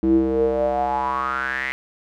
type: tone with band-pass filter sweep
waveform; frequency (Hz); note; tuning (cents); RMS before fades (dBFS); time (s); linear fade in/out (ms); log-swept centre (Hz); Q
square; 65.41; C2; 0; -21; 0.03-1.72; 0; 290 to 2100; 8.1
effects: none